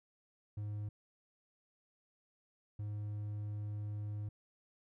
triangle tone bursts at uneven times, 104.4 Hz, G#2, 10 cents sharp, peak -36 dBFS, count 2, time 0.57-0.89 / 2.79-4.29 s, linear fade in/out 5 ms, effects none

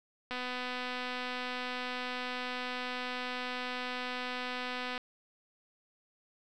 click train, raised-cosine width 0.3 ms, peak -22 dBFS, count 1168, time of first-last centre 0.31-4.978 s, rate 250 Hz, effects none

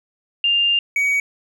sine / triangle tone pair in turn, 2800 / 2257 Hz, F7 / C#7, +4 / +31 cents, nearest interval major third, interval 373 cents, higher first, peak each -14 / -14 dBFS, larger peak neither, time 0.44-0.79 / 0.96-1.2 s, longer first, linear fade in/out 2 ms, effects none

